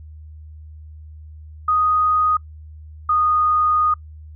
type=tone pair in turn; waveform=sine; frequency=1244.5 / 1234.5 Hz; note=D#6 / D#6; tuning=0 / -14 cents; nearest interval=unison; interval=14 cents; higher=first; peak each=-14 dBFS; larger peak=neither; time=1.68-2.37 / 3.09-3.94 s; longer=second; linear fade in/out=5 ms; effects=noise-tail reverb RT60 0.1 s tail -25 dB re dry + added 77 Hz sine -36 dBFS peak until 4.35 s